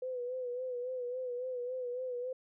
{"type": "tone with vibrato", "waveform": "sine", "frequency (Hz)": 500, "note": "B4", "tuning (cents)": 21, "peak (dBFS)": -35, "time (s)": [0.02, 2.33], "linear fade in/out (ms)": 5, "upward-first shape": "sine", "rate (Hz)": 3.6, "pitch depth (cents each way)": 54, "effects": []}